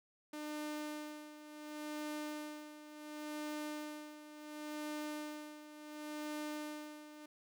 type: tone with tremolo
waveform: sawtooth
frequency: 301.1 Hz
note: D4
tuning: 43 cents sharp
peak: -36 dBFS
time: 0.33-7.26 s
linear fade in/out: 5 ms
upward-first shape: sine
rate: 0.7 Hz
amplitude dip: 75%
effects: none